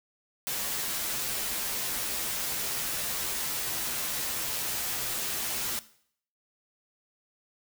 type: noise with comb filter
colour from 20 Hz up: white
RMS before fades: -32 dBFS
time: 0.47-5.79 s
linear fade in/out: 0 ms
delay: 11 ms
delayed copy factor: -0.7
effects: noise-tail reverb RT60 0.6 s tail -17 dB re dry